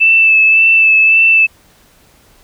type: tone with vibrato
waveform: sine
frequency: 2637 Hz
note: E7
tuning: in tune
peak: -5 dBFS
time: 0-1.47 s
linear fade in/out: 20 ms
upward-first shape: sine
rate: 1.8 Hz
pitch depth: 21 cents each way
effects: pink hiss -48 dBFS RMS until 2.43 s